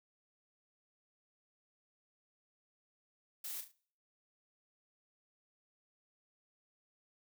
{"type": "noise with echo", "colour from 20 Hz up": "blue", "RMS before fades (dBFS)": -43, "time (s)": [3.44, 3.61], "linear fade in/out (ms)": 5, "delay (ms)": 36, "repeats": 3, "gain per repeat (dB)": -8, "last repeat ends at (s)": 3.718, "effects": ["noise-tail reverb RT60 0.5 s tail -21 dB re dry"]}